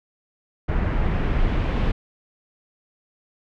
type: noise with low-pass filter sweep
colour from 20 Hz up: brown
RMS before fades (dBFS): -21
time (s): 0.68-1.92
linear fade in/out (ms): 10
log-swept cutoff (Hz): 1900 to 3000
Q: 1.3
effects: none